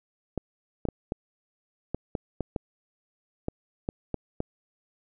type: clicks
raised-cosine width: 2 ms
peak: -15 dBFS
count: 12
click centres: 0.377 / 0.853 / 0.887 / 1.121 / 1.946 / 2.152 / 2.407 / 2.562 / 3.484 / 3.889 / 4.143 / 4.404 s
effects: none